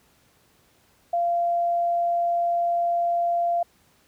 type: tone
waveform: sine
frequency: 690 Hz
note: F5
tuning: 21 cents flat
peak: -20 dBFS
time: 1.13-3.63 s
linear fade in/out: 5 ms
effects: pink hiss -61 dBFS RMS until 4.07 s + high-pass 60 Hz 12 dB/octave